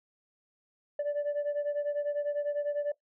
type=beating tone pair; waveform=sine; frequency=581 / 591 Hz; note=D5 / D5; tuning=-19 / +11 cents; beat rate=10 Hz; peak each=-28 / -32 dBFS; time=0.99-2.92 s; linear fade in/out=5 ms; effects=noise-tail reverb RT60 0.1 s tail -18 dB re dry + tanh soft clip ceiling -26 dBFS